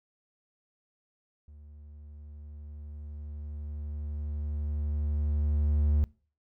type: tone with level ramp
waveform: triangle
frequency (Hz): 74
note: D2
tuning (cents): +14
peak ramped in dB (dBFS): -46 to -19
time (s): 1.48-6.04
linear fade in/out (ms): 0
effects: noise-tail reverb RT60 0.4 s tail -23 dB re dry